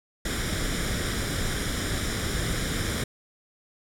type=noise with comb filter; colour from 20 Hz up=pink; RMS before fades=-28 dBFS; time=0.25-3.04 s; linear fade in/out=5 ms; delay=0.56 ms; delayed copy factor=+0.6; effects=low-pass 11000 Hz 12 dB/octave